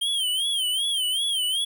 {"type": "tone with vibrato", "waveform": "square", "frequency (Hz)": 3160, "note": "G7", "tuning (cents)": 13, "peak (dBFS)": -23, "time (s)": [0.01, 1.65], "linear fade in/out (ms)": 10, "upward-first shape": "sine", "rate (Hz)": 2.6, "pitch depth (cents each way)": 120, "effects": []}